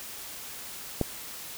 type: click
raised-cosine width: 2 ms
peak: -11 dBFS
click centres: 1.013 s
effects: white hiss -41 dBFS RMS until 1.57 s